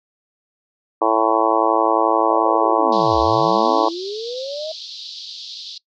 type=harmonic tone; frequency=111.4 Hz; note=A2; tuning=22 cents sharp; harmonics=3 / 4 / 5 / 6 / 7 / 8 / 9 / 10; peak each=-22 / -22 / -22 / -22 / -22 / -22 / -22 / -22 dBFS; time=1.01-3.89 s; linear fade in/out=10 ms
type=linear two-way sweep; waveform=sine; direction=down then up; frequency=642 to 59.5 to 642 Hz; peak=-25 dBFS; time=2.29-4.72 s; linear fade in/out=5 ms; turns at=3.19 s
type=band-pass noise; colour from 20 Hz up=white; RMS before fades=-34 dBFS; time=2.92-5.78 s; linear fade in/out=5 ms; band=3500 to 4800 Hz; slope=48 dB/octave
effects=noise-tail reverb RT60 0.1 s tail -22 dB re dry